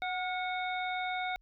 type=harmonic tone with a mistuned harmonic; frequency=737 Hz; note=F#5; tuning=7 cents flat; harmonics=1 / 2 / 3 / 5; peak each=-34 / -40 / -38 / -43 dBFS; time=0.02-1.36 s; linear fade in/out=0 ms; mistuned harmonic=2; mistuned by=-43 cents; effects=added 40 Hz sine -63 dBFS peak until 1.41 s